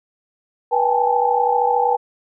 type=tone cluster; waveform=sine; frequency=486.4 / 788 / 821 / 876 Hz; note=B4 / G5 / G#5 / A5; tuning=-26 / +9 / -20 / -8 cents; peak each=-20 dBFS; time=0.71-1.97 s; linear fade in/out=20 ms; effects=none